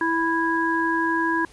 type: harmonic tone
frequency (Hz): 329.6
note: E4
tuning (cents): 0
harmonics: 1 / 3 / 5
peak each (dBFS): -24 / -24 / -24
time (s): 0.01-1.45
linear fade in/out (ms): 2
effects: pink hiss -51 dBFS RMS until 1.52 s + resampled to 24000 Hz